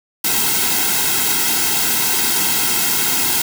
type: noise with comb filter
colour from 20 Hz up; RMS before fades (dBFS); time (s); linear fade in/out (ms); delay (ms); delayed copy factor
white; -17; 0.24-3.42; 5; 1.7; -1
effects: none